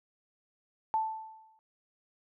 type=tone with exponential decay; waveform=sine; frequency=880 Hz; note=A5; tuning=in tune; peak=-24 dBFS; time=0.94-1.59 s; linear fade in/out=0 ms; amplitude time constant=140 ms; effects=none